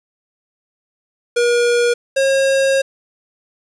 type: tone pair in turn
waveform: square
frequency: 478.6 / 540.8 Hz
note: A#4 / C#5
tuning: +46 / -43 cents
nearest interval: major second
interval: 211 cents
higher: second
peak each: -13 dBFS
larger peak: neither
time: 1.36-1.94 / 2.16-2.82 s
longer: second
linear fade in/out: 10 ms
effects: resampled to 22050 Hz + 7-bit